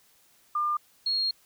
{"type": "tone pair in turn", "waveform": "sine", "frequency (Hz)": [1200, 4276], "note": ["D6", "C8"], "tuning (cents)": [37, 37], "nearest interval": "octave + minor seventh", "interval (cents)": 2200, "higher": "second", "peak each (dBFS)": [-24, -24], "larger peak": "neither", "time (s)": [[0.55, 0.77], [1.06, 1.31]], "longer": "second", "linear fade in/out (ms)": 5, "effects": ["white hiss -62 dBFS RMS until 1.45 s"]}